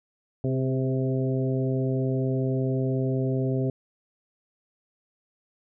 harmonic tone with a mistuned harmonic, 130.81 Hz, C3, in tune, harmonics 1 / 2 / 3 / 4 / 5, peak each -25 / -29 / -30 / -35 / -37 dBFS, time 0.44-3.7 s, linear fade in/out 2 ms, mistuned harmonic 3, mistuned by +24 cents, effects none

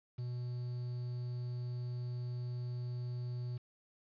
triangle tone with quantisation, 122.8 Hz, B2, 9 cents flat, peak -35 dBFS, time 0.18-3.58 s, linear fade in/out 10 ms, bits 10, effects resampled to 11025 Hz

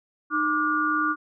sine tone cluster, 307.3 / 1178 / 1437 Hz, D#4 / D6 / F6, -21 / +5 / +49 cents, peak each -28 / -24 / -25 dBFS, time 0.3-1.16 s, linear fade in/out 50 ms, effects none

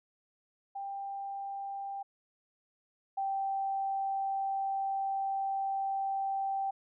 sine tone pair in turn, 791 / 781 Hz, G5 / G5, +15 / -7 cents, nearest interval unison, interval 22 cents, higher first, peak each -36 / -30 dBFS, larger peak second, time 0.75-2.03 / 3.17-6.71 s, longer second, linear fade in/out 10 ms, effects none

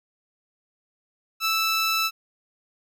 15% pulse tone, 1318.5 Hz, E6, in tune, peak -15 dBFS, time 1.4-2.11 s, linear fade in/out 50 ms, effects none

